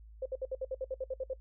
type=tone bursts; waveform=sine; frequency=523.3 Hz; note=C5; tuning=in tune; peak=-32 dBFS; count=12; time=0.22-1.335 s; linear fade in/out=5 ms; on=37 ms; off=61 ms; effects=noise-tail reverb RT60 0.1 s tail -20 dB re dry + added 54 Hz sine -50 dBFS peak until 1.4 s